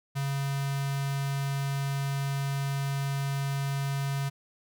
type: tone with notch filter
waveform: square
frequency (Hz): 138.7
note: C#3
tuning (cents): +1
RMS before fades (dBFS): -30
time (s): 0.15-4.3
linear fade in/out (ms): 20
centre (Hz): 360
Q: 0.8
effects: none